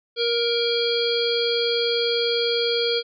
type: harmonic tone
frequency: 470 Hz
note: A#4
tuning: 14 cents sharp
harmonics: 1 / 3 / 5 / 7 / 9 / 10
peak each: -22 / -33 / -33 / -26 / -29 / -29 dBFS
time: 0.16-3.03 s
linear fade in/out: 50 ms
effects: none